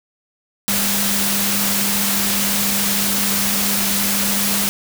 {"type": "tone in noise", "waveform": "sine", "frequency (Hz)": 200.5, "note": "G3", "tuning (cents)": 39, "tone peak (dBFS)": -24, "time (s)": [0.68, 4.69], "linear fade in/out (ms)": 0, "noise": "white", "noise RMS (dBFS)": -19, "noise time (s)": [0.68, 4.69], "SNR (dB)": -8, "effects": []}